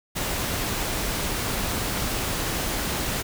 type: noise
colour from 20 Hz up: pink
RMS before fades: -27 dBFS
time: 0.15-3.23 s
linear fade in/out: 20 ms
effects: none